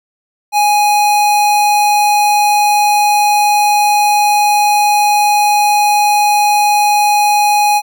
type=tone; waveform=square; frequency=830.6 Hz; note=G#5; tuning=in tune; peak=-9 dBFS; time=0.52-7.82 s; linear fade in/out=50 ms; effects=none

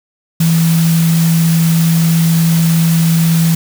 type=tone in noise; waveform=sine; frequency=164.8 Hz; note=E3; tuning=in tune; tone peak=-8 dBFS; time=0.4-3.55 s; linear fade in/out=5 ms; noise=white; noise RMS=-22 dBFS; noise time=0.4-3.55 s; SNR=+11 dB; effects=none

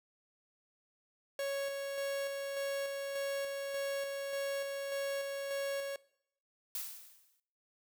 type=tone with tremolo; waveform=45% pulse; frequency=554.4 Hz; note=C#5; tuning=in tune; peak=-34 dBFS; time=1.39-5.96 s; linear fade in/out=2 ms; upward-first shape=square; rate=1.7 Hz; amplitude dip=30%
type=noise with exponential decay; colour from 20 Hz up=blue; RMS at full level=-37 dBFS; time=6.75-7.4 s; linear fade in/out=1 ms; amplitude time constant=140 ms
effects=noise-tail reverb RT60 0.7 s tail -21 dB re dry

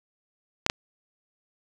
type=clicks; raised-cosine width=0.2 ms; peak=-4 dBFS; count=2; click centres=0.664 / 0.699 s; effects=none

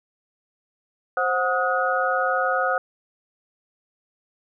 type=tone cluster; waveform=sine; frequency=527 / 734 / 1258 / 1454 Hz; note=C5 / F#5 / D#6 / F#6; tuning=+12 / -14 / +19 / -31 cents; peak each=-25 dBFS; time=1.17-2.78 s; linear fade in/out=2 ms; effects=none

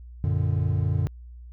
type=chord; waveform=triangle; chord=Gb augmented; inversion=none; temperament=equal with one note detuned; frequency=92.5 / 116.2 / 146.83 Hz; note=Gb2 / Bb2 / D3; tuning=0 / -5 / 0 cents; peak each=-22 / -25 / -25 dBFS; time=0.24-1.07 s; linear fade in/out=0 ms; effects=added 60 Hz sine -40 dBFS peak until 1.52 s

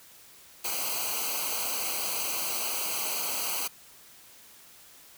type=noise with comb filter; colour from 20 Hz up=white; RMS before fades=-31 dBFS; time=0.64-3.68 s; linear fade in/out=10 ms; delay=0.56 ms; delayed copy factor=-0.9; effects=white hiss -53 dBFS RMS until 5.17 s

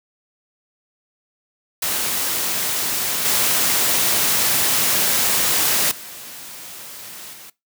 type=noise with level steps; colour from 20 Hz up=white; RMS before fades=-22 / -18 / -36 / -40 dBFS; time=1.82-7.5 s; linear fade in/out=5 ms; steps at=3.25 / 5.91 / 7.33 s; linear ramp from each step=5 ms; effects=noise-tail reverb RT60 0.2 s tail -20 dB re dry + high-pass 100 Hz 12 dB/octave

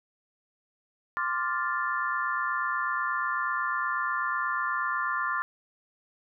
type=chord; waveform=sine; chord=D minor seventh; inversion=third; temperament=equal; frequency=1046.5 / 1174.7 / 1396.9 / 1760 Hz; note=C6 / D6 / F6 / A6; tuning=0 / 0 / 0 / 0 cents; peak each=-32 dBFS; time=1.17-5.42 s; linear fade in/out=0 ms; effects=none

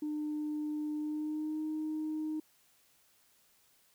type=tone with pitch glide; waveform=sine; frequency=301.5 to 310 Hz; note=D4 to D#4; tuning=+46 to -6 cents; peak=-32 dBFS; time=0.02-2.4 s; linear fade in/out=5 ms; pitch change=+48 cents; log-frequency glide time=0.97-1.62 s; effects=tanh soft clip ceiling -30 dBFS + white hiss -68 dBFS RMS until 3.94 s

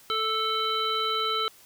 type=harmonic tone; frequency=440 Hz; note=A4; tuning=in tune; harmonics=1 / 3 / 5 / 7 / 9; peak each=-33 / -27 / -39 / -31 / -32 dBFS; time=0.1-1.48 s; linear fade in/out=0 ms; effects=white hiss -54 dBFS RMS until 1.65 s

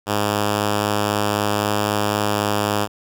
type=tone; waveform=5% pulse; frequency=103.83 Hz; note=G#2; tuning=in tune; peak=-7 dBFS; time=0.06-2.88 s; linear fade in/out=50 ms; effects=none

